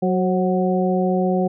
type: harmonic tone with a mistuned harmonic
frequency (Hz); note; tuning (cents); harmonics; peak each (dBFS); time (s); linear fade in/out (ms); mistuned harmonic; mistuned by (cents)
185; F#3; 0; 1 / 2 / 3 / 4; -19 / -22 / -24 / -25; 0.02-1.48; 10; 3; -44
effects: none